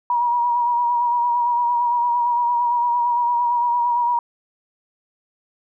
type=tone with vibrato; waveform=sine; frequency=959 Hz; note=A#5; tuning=49 cents sharp; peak=-16 dBFS; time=0.1-4.19 s; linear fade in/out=2 ms; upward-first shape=sine; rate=8.8 Hz; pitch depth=31 cents each way; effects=none